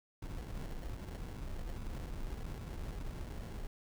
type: noise with sample-and-hold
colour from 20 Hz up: brown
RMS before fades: -42 dBFS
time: 0.22-3.67 s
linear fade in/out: 5 ms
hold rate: 1225 Hz
effects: none